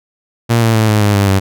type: tone with pitch steps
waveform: sawtooth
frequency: 116.8 / 113.21 / 109.74 / 106.37 / 103.1 / 99.93 / 96.86 Hz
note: A#2 / A2 / A2 / G#2 / G#2 / G2 / G2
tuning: +4 / +50 / -4 / +42 / -12 / +34 / -20 cents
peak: -5 dBFS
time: 0.49-1.4 s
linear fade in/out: 20 ms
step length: 130 ms
effects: none